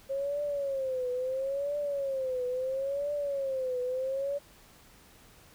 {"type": "tone with vibrato", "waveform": "sine", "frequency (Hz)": 539, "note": "C#5", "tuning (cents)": -49, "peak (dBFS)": -29, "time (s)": [0.09, 4.39], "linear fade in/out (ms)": 20, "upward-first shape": "triangle", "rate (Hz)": 0.74, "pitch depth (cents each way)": 150, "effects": ["pink hiss -57 dBFS RMS until 5.54 s"]}